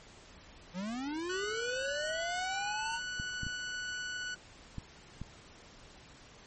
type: linear sweep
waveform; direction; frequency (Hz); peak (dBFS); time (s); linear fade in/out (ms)
square; up; 169.2 to 932.3; -36; 0.73-3; 50
type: tone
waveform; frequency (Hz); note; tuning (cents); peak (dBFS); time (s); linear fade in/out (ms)
sawtooth; 1480; F#6; 0; -33; 1.29-4.35; 10
type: clicks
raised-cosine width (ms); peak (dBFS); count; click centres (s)
5; -27; 5; 3.199 / 3.433 / 3.467 / 4.783 / 5.216
effects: pink hiss -55 dBFS RMS until 6.46 s + MP3 32 kbps